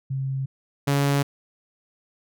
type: tone pair in turn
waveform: sine / sawtooth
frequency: 134.3 / 141.06 Hz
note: C3 / C#3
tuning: +46 / +31 cents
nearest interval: minor second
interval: 85 cents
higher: second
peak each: -24 / -15 dBFS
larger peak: second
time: 0.1-0.46 / 0.87-1.23 s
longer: neither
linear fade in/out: 10 ms
effects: none